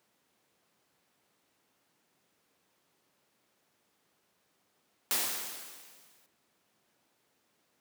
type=noise with exponential decay; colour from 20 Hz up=white; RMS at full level=-28 dBFS; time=5.11-6.26 s; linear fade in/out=0 ms; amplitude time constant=250 ms; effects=pink hiss -73 dBFS RMS until 7.8 s + high-pass 200 Hz 12 dB/octave